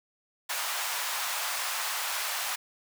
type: high-pass noise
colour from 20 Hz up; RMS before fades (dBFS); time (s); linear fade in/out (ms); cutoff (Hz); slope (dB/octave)
pink; -32; 0.49-2.56; 10; 790; 24
effects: none